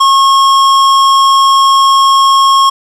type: tone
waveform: square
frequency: 1087 Hz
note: C#6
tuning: 34 cents flat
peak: -5 dBFS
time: 0-2.7 s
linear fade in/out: 10 ms
effects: low-pass 7000 Hz 12 dB/octave + 7-bit